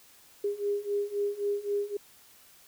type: beating tone pair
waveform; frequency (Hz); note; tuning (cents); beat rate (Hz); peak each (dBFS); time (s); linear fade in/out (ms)
sine; 405.2 / 409; G#4 / G#4; -43 / -26; 3.8; -32 / -30; 0.44-1.97; 5
effects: white hiss -57 dBFS RMS until 2.67 s